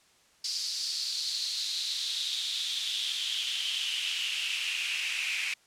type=noise with high-pass filter sweep; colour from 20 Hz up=pink; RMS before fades=-32 dBFS; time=0.44-5.54 s; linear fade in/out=5 ms; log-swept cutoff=4800 to 2400 Hz; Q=5.7; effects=white hiss -63 dBFS RMS until 5.66 s + low-pass 8000 Hz 12 dB/octave